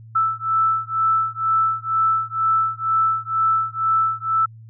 sine beating tone pair, 1318.5 / 1320.6 Hz, E6 / E6, 0 / +3 cents, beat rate 2.1 Hz, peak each -20 dBFS, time 0.15-4.46 s, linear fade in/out 10 ms, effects added 112 Hz sine -39 dBFS peak until 4.69 s

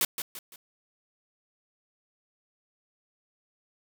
white noise with echo, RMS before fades -25 dBFS, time 0.01-0.05 s, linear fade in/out 2 ms, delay 170 ms, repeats 3, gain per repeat -8 dB, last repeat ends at 0.56 s, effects none

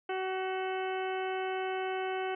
harmonic tone with a mistuned harmonic, 376.7 Hz, F#4, 31 cents sharp, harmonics 1 / 2 / 3 / 4 / 5 / 6 / 7 / 8, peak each -34 / -36 / -45 / -42 / -49 / -46 / -47 / -48 dBFS, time 0.09-2.35 s, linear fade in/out 5 ms, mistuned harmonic 6, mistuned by -49 cents, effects none

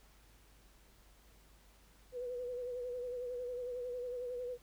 sine tone with vibrato, 493.9 Hz, B4, in tune, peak -38 dBFS, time 2.12-4.58 s, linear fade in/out 50 ms, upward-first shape sine, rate 11 Hz, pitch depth 43 cents each way, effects added 50 Hz sine -63 dBFS peak until 4.62 s + pink hiss -66 dBFS RMS until 4.62 s

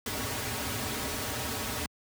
pink noise with comb filter, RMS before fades -33 dBFS, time 0.06-1.86 s, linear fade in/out 2 ms, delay 5.8 ms, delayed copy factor -0.85, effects high-pass 80 Hz 12 dB/octave

